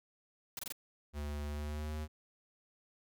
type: noise bursts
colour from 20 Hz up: white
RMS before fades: -41 dBFS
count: 4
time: 0.57-0.723 s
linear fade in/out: 2 ms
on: 21 ms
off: 23 ms
type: tone with pitch glide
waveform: square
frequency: 73.42 to 76.67 Hz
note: D2 to D#2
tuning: 0 to -25 cents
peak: -38 dBFS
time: 1.13-2.08 s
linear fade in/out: 50 ms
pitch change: +75 cents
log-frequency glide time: 1.48-1.95 s
effects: none